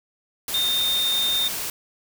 sine tone in noise, 3645 Hz, A#7, 40 cents flat, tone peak -20 dBFS, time 0.54-1.48 s, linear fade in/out 2 ms, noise white, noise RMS -29 dBFS, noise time 0.48-1.7 s, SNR +6 dB, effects none

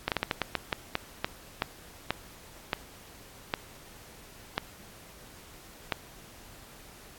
slowing click train, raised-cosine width 0.3 ms, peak -10 dBFS, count 16, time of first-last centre 0.08-5.922 s, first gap 38 ms, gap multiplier 1.29, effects pink hiss -51 dBFS RMS until 7.18 s + AAC 64 kbps

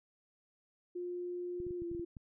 sine tone with pitch glide, 354.7 to 342.6 Hz, F4 to F4, +27 to -33 cents, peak -37 dBFS, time 0.95-2.05 s, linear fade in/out 10 ms, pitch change -60 cents, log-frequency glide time 1.77-1.83 s
clicks, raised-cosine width 5 ms, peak -36 dBFS, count 8, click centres 1.602 / 1.667 / 1.708 / 1.82 / 1.915 / 1.949 / 1.996 / 2.168 s
effects none

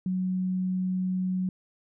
sine tone, 185 Hz, F#3, in tune, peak -25 dBFS, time 0.06-1.49 s, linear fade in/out 2 ms, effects none

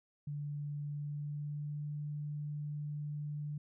sine tone with pitch glide, 146 to 147.95 Hz, D3 to D3, -10 to +13 cents, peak -37 dBFS, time 0.27-3.58 s, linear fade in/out 5 ms, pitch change +23 cents, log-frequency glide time 0.88-1.9 s, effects none

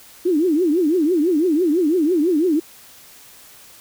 sine tone with vibrato, 329.6 Hz, E4, in tune, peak -14 dBFS, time 0.25-2.6 s, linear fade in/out 10 ms, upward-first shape triangle, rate 6 Hz, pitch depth 270 cents each way, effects white hiss -45 dBFS RMS until 3.8 s

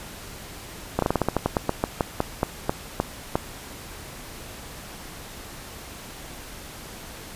slowing click train, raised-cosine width 1 ms, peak -6 dBFS, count 18, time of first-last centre 0.99-3.355 s, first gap 33 ms, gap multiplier 1.16, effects pink hiss -40 dBFS RMS until 7.35 s + resampled to 32000 Hz

